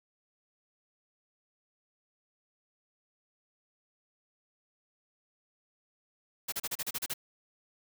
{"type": "noise bursts", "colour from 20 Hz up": "white", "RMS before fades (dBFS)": -34, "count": 9, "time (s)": [6.48, 7.139], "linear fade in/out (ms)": 10, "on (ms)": 43, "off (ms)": 34, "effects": []}